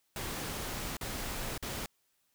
pink noise with dropouts, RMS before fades -38 dBFS, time 0.16-1.86 s, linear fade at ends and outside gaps 1 ms, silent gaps 0.969-1.011 / 1.578-1.626 s, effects white hiss -75 dBFS RMS until 2.34 s

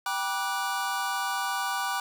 square chord, G major seventh, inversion none, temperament equal with one note detuned, 784 / 966.3 / 1174.7 / 1480 Hz, G5 / B5 / D6 / F#6, 0 / -38 / 0 / 0 cents, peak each -34 dBFS, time 0.06-2 s, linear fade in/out 2 ms, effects none

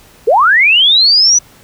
sine linear sweep, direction up, 392 to 6000 Hz, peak -5 dBFS, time 0.27-1.39 s, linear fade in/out 10 ms, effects pink hiss -43 dBFS RMS until 1.63 s

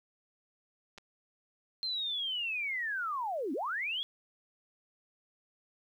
clicks, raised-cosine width 0.2 ms, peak -32 dBFS, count 2, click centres 0.978 / 0.983 s
sine linear two-way sweep, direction down then up, 4186 to 245.8 to 3416 Hz, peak -32 dBFS, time 1.83-4.03 s, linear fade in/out 0 ms, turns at 3.53 s
effects 11-bit

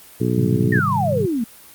harmonic tone, 61 Hz, B1, 21 cents flat, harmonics 2 / 3 / 4 / 5 / 6 / 7, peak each -21 / -23 / -24 / -25 / -26 / -26 dBFS, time 0.2-0.8 s, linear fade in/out 10 ms
sine chord, Ab major seventh, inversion none, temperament equal, 103.83 / 130.81 / 155.56 / 196 Hz, Ab2 / C3 / Eb3 / G3, 0 / 0 / 0 / 0 cents, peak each -25 dBFS, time 0.36-1.27 s, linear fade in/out 20 ms
sine exponential sweep, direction down, 1898 to 215.7 Hz, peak -18 dBFS, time 0.72-1.44 s, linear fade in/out 5 ms
effects white hiss -44 dBFS RMS until 1.74 s + Opus 32 kbps

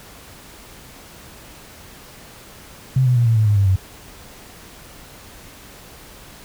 sine tone with pitch steps, 130.81 / 124.9 / 119.26 / 113.88 / 108.73 / 103.82 / 99.14 / 94.66 Hz, C3 / B2 / A#2 / A#2 / A2 / G#2 / G2 / F#2, 0 / +20 / +40 / -40 / -20 / 0 / +20 / +40 cents, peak -12 dBFS, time 2.96-3.76 s, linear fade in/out 5 ms, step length 100 ms, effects pink hiss -42 dBFS RMS until 6.44 s

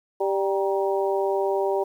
harmonic tone with a mistuned harmonic, 196 Hz, G3, in tune, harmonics 2 / 3 / 4 / 5, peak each -23 / -27 / -29 / -31 dBFS, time 0.2-1.84 s, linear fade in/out 10 ms, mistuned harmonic 5, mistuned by -63 cents, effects 9-bit

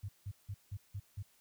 sine tone bursts, 99.9 Hz, G2, 33 cents sharp, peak -38 dBFS, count 6, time 0.03-1.228 s, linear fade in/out 10 ms, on 58 ms, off 170 ms, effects white hiss -69 dBFS RMS until 1.4 s

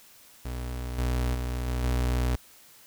35% pulse tone with level steps, 61.74 Hz, B1, in tune, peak -30 / -23 / -27 / -25 / -22 dBFS, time 0.45-2.36 s, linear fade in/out 5 ms, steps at 0.98 / 1.34 / 1.67 / 1.83 s, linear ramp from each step 10 ms, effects white hiss -54 dBFS RMS until 2.86 s

